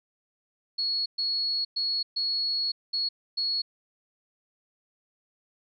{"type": "tone bursts at uneven times", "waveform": "sine", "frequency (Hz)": 4349, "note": "C#8", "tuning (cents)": -34, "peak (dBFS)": -25, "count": 6, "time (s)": [[0.78, 1.06], [1.18, 1.65], [1.76, 2.03], [2.16, 2.72], [2.93, 3.09], [3.37, 3.62]], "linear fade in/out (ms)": 10, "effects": []}